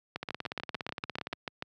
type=two click trains; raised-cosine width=0.3 ms; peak=-18 / -19 dBFS; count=11 / 20; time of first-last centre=0.16-1.624 / 0.23-1.328 s; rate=6.83 / 17.3 Hz; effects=high-pass 100 Hz 12 dB/octave